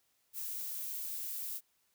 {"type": "noise", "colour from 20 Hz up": "violet", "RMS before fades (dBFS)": -40, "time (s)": [0.33, 1.61], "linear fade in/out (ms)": 50, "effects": ["white hiss -75 dBFS RMS until 1.94 s"]}